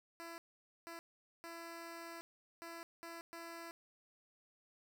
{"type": "tone bursts at uneven times", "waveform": "10% pulse", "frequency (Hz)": 335.1, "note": "E4", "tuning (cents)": 29, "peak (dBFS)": -39, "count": 6, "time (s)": [[0.2, 0.38], [0.87, 0.99], [1.44, 2.21], [2.62, 2.83], [3.03, 3.21], [3.33, 3.71]], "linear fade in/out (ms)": 0, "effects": []}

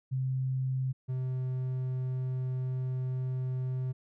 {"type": "tone pair in turn", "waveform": ["sine", "triangle"], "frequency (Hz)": [130.81, 128.71], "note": ["C3", "C3"], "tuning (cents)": [0, -28], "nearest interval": "unison", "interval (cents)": 28, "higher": "first", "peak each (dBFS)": -28, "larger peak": "neither", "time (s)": [[0.11, 0.93], [1.08, 3.93]], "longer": "second", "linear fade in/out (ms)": 20, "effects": []}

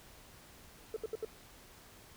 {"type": "tone bursts", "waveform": "sine", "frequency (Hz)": 440, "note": "A4", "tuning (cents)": 0, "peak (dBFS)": -32, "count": 4, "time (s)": [0.94, 1.249], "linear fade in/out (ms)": 2, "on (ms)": 24, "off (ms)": 71, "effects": ["tanh soft clip ceiling -32 dBFS", "pink hiss -57 dBFS RMS until 2.16 s"]}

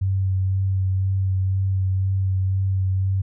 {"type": "tone with vibrato", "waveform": "sine", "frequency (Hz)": 95.3, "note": "G2", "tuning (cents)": -48, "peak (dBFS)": -18, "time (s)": [0.01, 3.22], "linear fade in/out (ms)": 10, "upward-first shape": "sine", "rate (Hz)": 2, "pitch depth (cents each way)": 17, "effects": []}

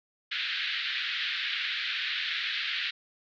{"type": "band-pass noise", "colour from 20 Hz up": "white", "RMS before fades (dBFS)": -32, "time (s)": [0.31, 2.91], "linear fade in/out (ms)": 10, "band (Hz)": [1500, 4000], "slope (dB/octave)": 48, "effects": []}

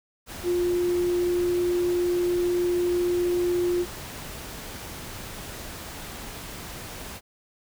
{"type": "tone in noise", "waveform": "sine", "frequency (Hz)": 352.9, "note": "F4", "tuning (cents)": 18, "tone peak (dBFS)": -21, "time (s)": [0.43, 3.86], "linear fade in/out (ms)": 50, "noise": "pink", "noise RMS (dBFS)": -38, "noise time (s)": [0.26, 7.21], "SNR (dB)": 14, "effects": []}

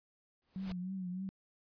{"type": "noise with exponential growth", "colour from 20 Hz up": "pink", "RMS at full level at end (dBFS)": -45, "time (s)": [0.42, 0.72], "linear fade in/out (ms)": 0, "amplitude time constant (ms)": 64}
{"type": "tone with vibrato", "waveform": "sine", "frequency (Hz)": 185.3, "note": "F#3", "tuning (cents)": 3, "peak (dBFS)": -37, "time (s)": [0.56, 1.29], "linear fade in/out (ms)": 0, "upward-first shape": "triangle", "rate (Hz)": 3.3, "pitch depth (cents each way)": 80}
{"effects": ["resampled to 11025 Hz"]}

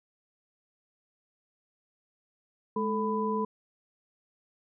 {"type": "tone cluster", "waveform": "sine", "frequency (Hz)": [211.3, 439.2, 997], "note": ["G#3", "A4", "B5"], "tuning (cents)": [30, -3, 16], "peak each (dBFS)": -31, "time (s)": [2.76, 3.45], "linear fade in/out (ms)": 5, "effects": []}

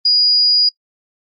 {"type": "tone", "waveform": "sine", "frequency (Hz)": 4892, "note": "D#8", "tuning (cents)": -30, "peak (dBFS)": -10, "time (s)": [0.05, 0.69], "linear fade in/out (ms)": 5, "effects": ["noise-tail reverb RT60 0.1 s tail -23 dB re dry", "Opus 32 kbps"]}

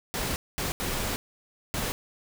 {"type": "noise bursts at uneven times", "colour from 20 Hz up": "pink", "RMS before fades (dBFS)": -30, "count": 4, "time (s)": [[0.14, 0.36], [0.58, 0.72], [0.8, 1.16], [1.74, 1.92]], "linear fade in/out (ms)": 0, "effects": []}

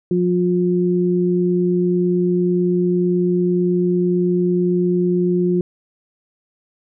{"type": "tone pair together", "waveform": "sine", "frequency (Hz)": [178.2, 356.4], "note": ["F3", "F4"], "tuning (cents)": [35, 35], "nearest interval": "octave", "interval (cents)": 1200, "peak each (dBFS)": -17, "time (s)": [0.11, 5.61], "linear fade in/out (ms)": 2, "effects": []}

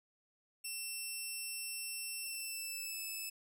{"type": "tone with pitch glide", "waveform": "10% pulse", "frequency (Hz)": [2700, 2613], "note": ["E7", "E7"], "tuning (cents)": [41, -16], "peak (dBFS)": -32, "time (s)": [0.64, 3.3], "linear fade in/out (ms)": 10, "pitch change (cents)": -57, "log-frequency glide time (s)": [2.22, 3], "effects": []}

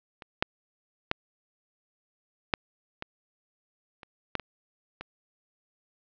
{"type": "clicks", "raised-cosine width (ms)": 0.3, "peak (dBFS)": [-26, -6, -8, -6, -18, -28, -10, -21, -21], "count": 9, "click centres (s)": [0.222, 0.425, 1.114, 2.538, 3.024, 4.032, 4.353, 4.397, 5.01], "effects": ["low-pass 4000 Hz 12 dB/octave"]}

